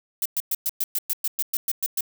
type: noise bursts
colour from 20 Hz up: violet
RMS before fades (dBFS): -24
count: 13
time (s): 0.22-2.008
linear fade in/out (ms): 2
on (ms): 36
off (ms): 110
effects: none